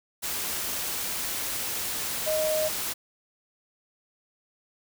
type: tone in noise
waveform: sine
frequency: 622.3 Hz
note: D#5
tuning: in tune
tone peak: -24 dBFS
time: 2.26-2.69 s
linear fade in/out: 20 ms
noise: white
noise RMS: -31 dBFS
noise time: 0.22-2.94 s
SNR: +4 dB
effects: none